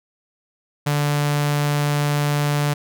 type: tone with notch filter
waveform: sawtooth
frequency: 146.2 Hz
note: D3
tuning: 7 cents flat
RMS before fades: -20 dBFS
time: 0.86-2.74 s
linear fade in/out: 10 ms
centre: 340 Hz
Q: 1.7
effects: none